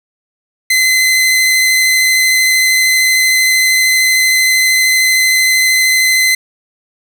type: tone with vibrato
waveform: sawtooth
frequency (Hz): 2047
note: C7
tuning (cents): -38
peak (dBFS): -5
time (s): 0.7-6.35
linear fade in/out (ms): 5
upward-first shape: triangle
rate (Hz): 13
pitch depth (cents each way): 11
effects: none